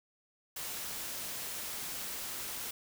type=noise; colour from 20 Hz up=white; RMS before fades=-40 dBFS; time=0.56-2.71 s; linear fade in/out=5 ms; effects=none